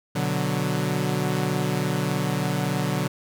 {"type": "chord", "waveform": "sawtooth", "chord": "B minor", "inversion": "none", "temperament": "equal", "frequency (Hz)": [123.47, 146.83, 185], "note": ["B2", "D3", "F#3"], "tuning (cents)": [0, 0, 0], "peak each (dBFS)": [-25, -22, -23], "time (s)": [0.15, 3.08], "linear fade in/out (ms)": 10, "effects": []}